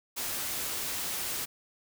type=noise; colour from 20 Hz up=white; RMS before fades=-34 dBFS; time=0.16-1.46 s; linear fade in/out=20 ms; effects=none